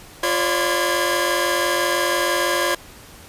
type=tone cluster; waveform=sawtooth; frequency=350.1 / 543 / 589 / 1016 / 1639 Hz; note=F4 / C#5 / D5 / B5 / G#6; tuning=+4 / -36 / +5 / +49 / -23 cents; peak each=-21 dBFS; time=0.23-2.75 s; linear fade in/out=5 ms; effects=pink hiss -43 dBFS RMS until 3.28 s + resampled to 32000 Hz